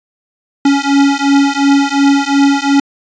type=beating tone pair; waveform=square; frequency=278.1 / 280.9 Hz; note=C#4 / C#4; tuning=+6 / +23 cents; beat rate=2.8 Hz; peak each=-12 dBFS; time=0.65-2.8 s; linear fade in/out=5 ms; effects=resampled to 16000 Hz